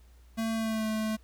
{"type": "tone with pitch glide", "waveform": "square", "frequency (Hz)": [224.7, 217.8], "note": ["A3", "A3"], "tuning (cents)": [37, -17], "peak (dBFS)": -29, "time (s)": [0.37, 1.17], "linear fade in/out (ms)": 20, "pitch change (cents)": -54, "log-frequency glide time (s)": [0.54, 0.87], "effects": ["added 60 Hz sine -53 dBFS peak until 1.23 s", "pink hiss -66 dBFS RMS until 1.23 s"]}